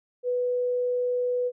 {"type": "tone", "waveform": "sine", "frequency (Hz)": 494, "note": "B4", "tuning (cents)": 0, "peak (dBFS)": -23, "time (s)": [0.23, 1.52], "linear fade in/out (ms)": 50, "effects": []}